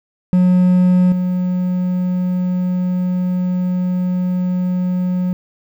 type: tone with level steps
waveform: triangle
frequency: 181.3 Hz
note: F#3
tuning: 35 cents flat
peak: -7 / -13 dBFS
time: 0.33-5.33 s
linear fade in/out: 0 ms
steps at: 1.12 s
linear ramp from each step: 2 ms
effects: 8-bit